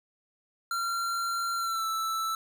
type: tone with pitch glide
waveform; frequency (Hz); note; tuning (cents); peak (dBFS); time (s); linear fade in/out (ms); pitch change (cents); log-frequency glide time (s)
square; 1372 to 1320.7; F6 to E6; -31 to +3; -29; 0.71-2.35; 2; -66; 1.57-1.87
effects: none